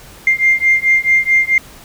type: beating tone pair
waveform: sine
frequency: 2102 / 2106.6 Hz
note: C7 / C7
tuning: +7 / +11 cents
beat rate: 4.6 Hz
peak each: -12 dBFS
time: 0.27-1.58 s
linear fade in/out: 2 ms
effects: tanh soft clip ceiling -2 dBFS + pink hiss -39 dBFS RMS until 1.84 s